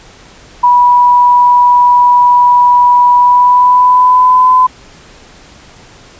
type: tone with pitch glide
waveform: sine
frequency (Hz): 978 to 1013.7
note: B5 to B5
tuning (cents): -17 to +45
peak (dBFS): -3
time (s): 0.63-4.67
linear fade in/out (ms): 10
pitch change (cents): +62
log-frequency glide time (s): 3.14-4.54
effects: pink hiss -38 dBFS RMS until 6.19 s + resampled to 16000 Hz